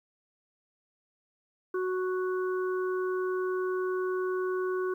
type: harmonic tone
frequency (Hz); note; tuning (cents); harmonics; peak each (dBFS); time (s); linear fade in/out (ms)
370; F#4; 0; 1 / 3 / 4; -28 / -38 / -40; 1.74-4.94; 5
effects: 11-bit